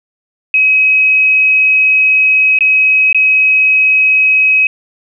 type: tone with dropouts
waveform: sine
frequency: 2544 Hz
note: D#7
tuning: 38 cents sharp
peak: -6 dBFS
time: 0.54-4.67 s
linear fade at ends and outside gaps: 2 ms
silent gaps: 2.588-2.607 / 3.128-3.146 s
effects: none